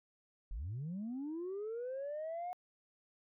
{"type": "linear sweep", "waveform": "sine", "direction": "up", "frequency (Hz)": [36.16, 730], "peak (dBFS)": -37, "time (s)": [0.51, 2.53], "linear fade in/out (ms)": 0, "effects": ["tanh soft clip ceiling -36 dBFS"]}